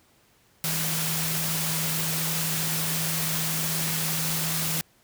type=tone in noise; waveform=sine; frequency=160.5 Hz; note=E3; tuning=46 cents flat; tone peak=-31 dBFS; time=0.64-4.81 s; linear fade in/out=0 ms; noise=white; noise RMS=-28 dBFS; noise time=0.64-4.81 s; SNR=-6 dB; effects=pink hiss -61 dBFS RMS until 5.03 s + high-pass 60 Hz 12 dB/octave